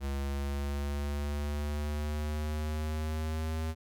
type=exponential sweep; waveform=square; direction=up; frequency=69 to 80 Hz; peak=-32 dBFS; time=0-3.75 s; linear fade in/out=50 ms; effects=none